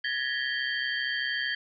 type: tone cluster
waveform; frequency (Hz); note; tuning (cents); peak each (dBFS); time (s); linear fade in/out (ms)
sine; 1682 / 1815 / 1943 / 3162 / 4567; G#6 / A#6 / B6 / G7 / D8; +22 / -47 / -29 / +14 / -49; -32 / -33 / -36 / -34 / -39; 0.04-1.55; 5
effects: none